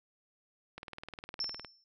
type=click train; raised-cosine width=0.3 ms; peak=-27 dBFS; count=18; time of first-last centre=0.78-1.647 s; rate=19.6 Hz
type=tone with exponential decay; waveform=sine; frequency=5370 Hz; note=E8; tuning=31 cents sharp; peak=-30 dBFS; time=1.4-1.84 s; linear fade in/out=2 ms; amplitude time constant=95 ms
effects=none